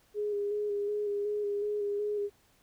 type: tone with vibrato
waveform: sine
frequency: 412.2 Hz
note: G#4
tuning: 13 cents flat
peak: -29 dBFS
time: 0.14-2.3 s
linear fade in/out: 50 ms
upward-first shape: square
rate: 2.7 Hz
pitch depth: 21 cents each way
effects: pink hiss -66 dBFS RMS until 2.62 s